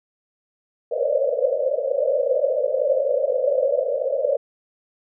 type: band-pass noise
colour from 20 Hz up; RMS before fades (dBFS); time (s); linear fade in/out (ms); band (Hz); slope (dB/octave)
pink; -21; 0.91-4.37; 5; 500 to 600; 96
effects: none